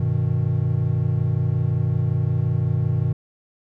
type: chord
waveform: triangle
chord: G augmented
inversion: none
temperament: equal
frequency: 98 / 123.47 / 155.56 Hz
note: G2 / B2 / D#3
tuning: 0 / 0 / 0 cents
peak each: -22 / -19 / -22 dBFS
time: 0-3.13 s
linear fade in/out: 5 ms
effects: none